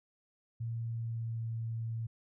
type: tone with pitch glide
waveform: sine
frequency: 115.3 to 113.84 Hz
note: A#2 to A#2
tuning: -19 to -41 cents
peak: -34 dBFS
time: 0.6-2.07 s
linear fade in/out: 10 ms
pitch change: -22 cents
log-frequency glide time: 0.87-1.49 s
effects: none